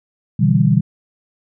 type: chord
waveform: sine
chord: E minor seventh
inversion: second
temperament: equal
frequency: 123.47 / 146.83 / 164.81 / 196 Hz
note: B2 / D3 / E3 / G3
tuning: 0 / 0 / 0 / 0 cents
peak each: -16 dBFS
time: 0.39-0.81 s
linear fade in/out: 10 ms
effects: none